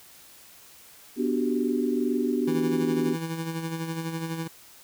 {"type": "chord", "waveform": "sine", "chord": "G major seventh", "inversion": "first", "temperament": "equal", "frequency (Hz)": [246.9, 293.7, 370, 392], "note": ["B3", "D4", "F#4", "G4"], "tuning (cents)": [0, 0, 0, 0], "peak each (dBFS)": [-26, -29, -30, -30], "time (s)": [1.16, 3.17], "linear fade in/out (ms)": 50}
{"type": "tone with tremolo", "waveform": "25% pulse", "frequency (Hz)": 163.6, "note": "E3", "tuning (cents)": -13, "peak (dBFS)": -24, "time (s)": [2.47, 4.48], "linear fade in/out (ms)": 10, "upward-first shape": "sine", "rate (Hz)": 12, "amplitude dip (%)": 50}
{"effects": ["white hiss -51 dBFS RMS until 4.83 s"]}